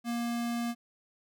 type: tone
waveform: square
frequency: 236.1 Hz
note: A#3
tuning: 22 cents sharp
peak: -31 dBFS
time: 0.04-0.75 s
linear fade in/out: 50 ms
effects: none